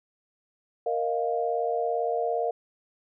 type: chord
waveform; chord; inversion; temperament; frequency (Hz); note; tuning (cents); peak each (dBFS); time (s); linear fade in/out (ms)
sine; Bb suspended fourth; none; just; 466.2 / 621.6 / 699.2; Bb4 / Eb5 / F5; 0 / -2 / +2; -28 / -31 / -28; 0.86-2.51; 5
effects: none